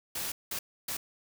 white noise bursts at uneven times, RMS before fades -35 dBFS, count 3, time 0.15-0.32 / 0.51-0.59 / 0.88-0.97 s, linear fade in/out 5 ms, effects none

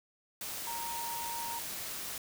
sine tone in noise, 932.3 Hz, A#5, in tune, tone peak -38 dBFS, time 0.67-1.59 s, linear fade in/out 2 ms, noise white, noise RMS -40 dBFS, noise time 0.41-2.18 s, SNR -1 dB, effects none

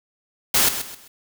white noise with echo, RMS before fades -17 dBFS, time 0.54-0.69 s, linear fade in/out 5 ms, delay 130 ms, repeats 3, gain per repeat -10 dB, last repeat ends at 1.08 s, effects none

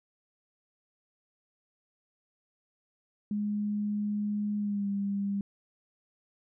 sine tone with pitch glide, 207.7 to 199.7 Hz, G#3 to G3, 0 to +32 cents, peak -28 dBFS, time 3.31-5.41 s, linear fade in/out 2 ms, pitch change -68 cents, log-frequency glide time 4.58-4.88 s, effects none

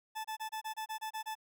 40% pulse tone bursts, 873 Hz, A5, 14 cents flat, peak -36 dBFS, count 10, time 0.15-1.353 s, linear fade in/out 20 ms, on 96 ms, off 27 ms, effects none

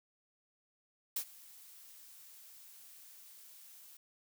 blue noise with ADSR envelope, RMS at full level -34 dBFS, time 1.16-3.97 s, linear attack 6 ms, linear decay 75 ms, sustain -22 dB, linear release 4 ms, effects none

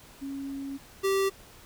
sine / square tone pair in turn, 275 / 389.4 Hz, C#4 / G4, -14 / -12 cents, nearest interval tritone, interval 602 cents, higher second, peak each -33 / -24 dBFS, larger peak second, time 0.21-0.78 / 1.03-1.3 s, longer first, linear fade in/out 20 ms, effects pink hiss -52 dBFS RMS until 1.65 s

